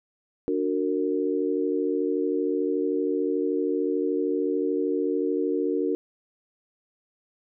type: chord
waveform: sine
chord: D augmented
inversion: none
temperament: just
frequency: 293.7 / 367.1 / 458.9 Hz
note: D4 / F#4 / A#4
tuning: 0 / -14 / -27 cents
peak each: -27 dBFS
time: 0.48-5.95 s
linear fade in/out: 0 ms
effects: none